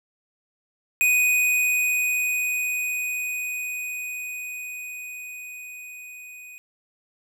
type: tone with level ramp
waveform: square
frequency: 2489 Hz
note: D#7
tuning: in tune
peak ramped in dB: -17 to -41 dBFS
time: 1.01-6.58 s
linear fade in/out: 0 ms
effects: none